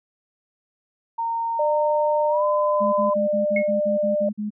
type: tone with pitch glide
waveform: sine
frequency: 920 to 1014.9 Hz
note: A#5 to B5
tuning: -23 to +47 cents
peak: -22 dBFS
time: 1.18-3.14 s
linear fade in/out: 10 ms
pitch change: +170 cents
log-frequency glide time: 2.29-2.44 s
type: tone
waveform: sine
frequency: 599 Hz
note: D5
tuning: 34 cents sharp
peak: -19 dBFS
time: 1.59-4.29 s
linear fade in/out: 5 ms
type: tone bursts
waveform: sine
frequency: 210 Hz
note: G#3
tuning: 19 cents sharp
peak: -24 dBFS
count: 10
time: 2.8-4.505 s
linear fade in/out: 20 ms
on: 130 ms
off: 45 ms
type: tone with exponential decay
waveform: sine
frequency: 2174 Hz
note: C#7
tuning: 34 cents flat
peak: -19 dBFS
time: 3.56-3.71 s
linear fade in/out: 5 ms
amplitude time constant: 32 ms
effects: none

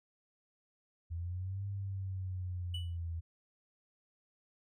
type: linear two-way sweep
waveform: sine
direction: up then down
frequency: 82.41 to 100 to 82.41 Hz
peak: -36 dBFS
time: 1.1-3.21 s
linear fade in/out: 20 ms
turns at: 1.66 s
type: tone with exponential decay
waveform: triangle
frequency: 2960 Hz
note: F#7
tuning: in tune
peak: -36 dBFS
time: 2.74-2.97 s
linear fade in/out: 5 ms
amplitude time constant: 48 ms
effects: none

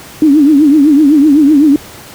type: tone with vibrato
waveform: sine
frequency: 293.7 Hz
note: D4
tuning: in tune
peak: -3 dBFS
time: 0.22-1.76 s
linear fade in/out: 2 ms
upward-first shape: triangle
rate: 7.9 Hz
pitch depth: 160 cents each way
effects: pink hiss -32 dBFS RMS until 2.14 s + high-pass 60 Hz 12 dB/octave

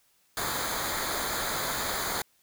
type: noise with comb filter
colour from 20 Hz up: pink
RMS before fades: -31 dBFS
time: 0.37-2.22 s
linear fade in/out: 2 ms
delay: 0.36 ms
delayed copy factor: -0.75
effects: white hiss -67 dBFS RMS until 2.42 s

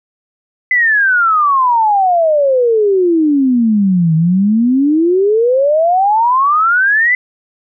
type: exponential two-way sweep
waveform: sine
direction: down then up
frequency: 2037 to 156.8 to 2037 Hz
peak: -8 dBFS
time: 0.71-7.15 s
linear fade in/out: 2 ms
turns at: 4.15 s
effects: none

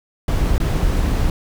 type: noise with dropouts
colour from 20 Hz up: brown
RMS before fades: -17 dBFS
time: 0.28-1.3 s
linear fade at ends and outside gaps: 2 ms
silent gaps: 0.581-0.601 s
effects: none

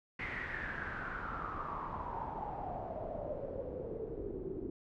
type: noise with low-pass filter sweep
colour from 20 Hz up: pink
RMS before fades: -41 dBFS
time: 0.19-4.7 s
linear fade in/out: 5 ms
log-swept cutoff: 2100 to 340 Hz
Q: 7.6
effects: none

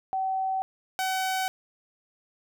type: tone pair in turn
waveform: sine / sawtooth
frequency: 763 / 756 Hz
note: G5 / F#5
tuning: -47 / +37 cents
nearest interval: unison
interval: 16 cents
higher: first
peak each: -25 / -22 dBFS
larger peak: second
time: 0.13-0.62 / 0.99-1.48 s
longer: neither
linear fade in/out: 0 ms
effects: none

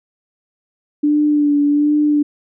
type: tone with vibrato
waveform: sine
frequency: 293.7 Hz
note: D4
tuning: in tune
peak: -11 dBFS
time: 1.03-2.23 s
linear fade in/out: 10 ms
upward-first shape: sine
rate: 1.3 Hz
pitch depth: 28 cents each way
effects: none

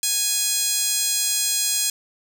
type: tone with high-pass filter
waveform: 15% pulse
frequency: 830.6 Hz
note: G#5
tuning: in tune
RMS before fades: -22 dBFS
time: 0.03-1.9 s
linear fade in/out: 2 ms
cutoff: 5600 Hz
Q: 3.3
effects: none

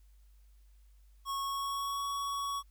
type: tone with pitch glide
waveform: square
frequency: 1100 to 1120.5 Hz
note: C#6 to C#6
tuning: -14 to +18 cents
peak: -34 dBFS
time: 1.25-2.63 s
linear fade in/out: 50 ms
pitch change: +32 cents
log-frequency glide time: 1.42-2.04 s
effects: added 50 Hz sine -57 dBFS peak until 2.7 s + white hiss -75 dBFS RMS until 2.7 s

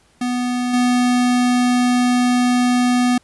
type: tone with level steps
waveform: square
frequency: 246.9 Hz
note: B3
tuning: in tune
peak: -19 / -14 dBFS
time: 0.21-3.18 s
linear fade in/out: 5 ms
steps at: 0.73 s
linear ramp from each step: 10 ms
effects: pink hiss -56 dBFS RMS until 3.23 s + resampled to 24000 Hz

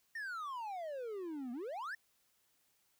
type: exponential two-way sweep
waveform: triangle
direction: down then up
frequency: 1864.7 to 233.1 to 1864.7 Hz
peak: -38 dBFS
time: 0.15-1.95 s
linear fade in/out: 5 ms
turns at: 1.52 s
effects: white hiss -75 dBFS RMS until 2.99 s

